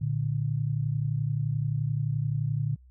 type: tone pair together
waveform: sine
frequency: 115.27 / 146.83 Hz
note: A#2 / D3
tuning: -19 / 0 cents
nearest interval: major third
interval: 419 cents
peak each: -28 dBFS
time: 0.01-2.76 s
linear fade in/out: 10 ms
effects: added 63 Hz sine -51 dBFS peak until 2.9 s